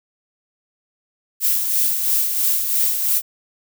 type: noise with tremolo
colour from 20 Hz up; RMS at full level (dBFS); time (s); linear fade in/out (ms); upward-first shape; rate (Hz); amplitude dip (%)
violet; -17; 1.4-3.22; 50; sine; 3; 45
effects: none